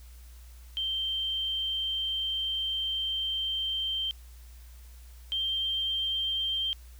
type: tone pair in turn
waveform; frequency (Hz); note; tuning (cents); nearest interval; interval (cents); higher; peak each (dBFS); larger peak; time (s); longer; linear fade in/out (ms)
sine; 3136 / 3156; G7 / G7; 0 / +11; unison; 11; second; -28 / -27; second; 0.77-4.11 / 5.32-6.73; first; 0
effects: added 60 Hz sine -46 dBFS peak until 6.99 s + white hiss -59 dBFS RMS until 6.99 s